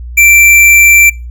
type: tone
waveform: square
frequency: 2347 Hz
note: D7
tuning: 2 cents flat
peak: -3 dBFS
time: 0.17-1.1 s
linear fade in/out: 10 ms
effects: noise-tail reverb RT60 0.3 s tail -23 dB re dry + added 60 Hz sine -21 dBFS peak until 1.3 s